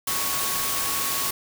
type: tone in noise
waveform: sine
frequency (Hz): 1108.7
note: C#6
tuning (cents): 0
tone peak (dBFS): -33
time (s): 0.07-1.31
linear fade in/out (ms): 5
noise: white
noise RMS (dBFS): -26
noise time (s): 0.07-1.31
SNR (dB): -10
effects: none